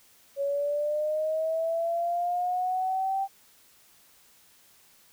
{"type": "linear sweep", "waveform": "sine", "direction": "up", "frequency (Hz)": [554.4, 784], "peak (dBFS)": -25, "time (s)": [0.36, 3.28], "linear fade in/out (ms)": 50, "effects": ["white hiss -59 dBFS RMS until 5.12 s"]}